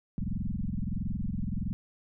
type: tone with frequency modulation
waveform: sine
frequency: 100 Hz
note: G2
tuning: 35 cents sharp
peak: -29 dBFS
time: 0.18-1.73 s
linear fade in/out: 0 ms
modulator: 21.5 Hz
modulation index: 5.7
effects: none